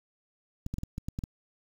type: clicks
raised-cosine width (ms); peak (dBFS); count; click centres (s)
5; -21; 8; 0.664 / 0.74 / 0.784 / 0.834 / 0.981 / 1.085 / 1.189 / 1.238
effects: 8-bit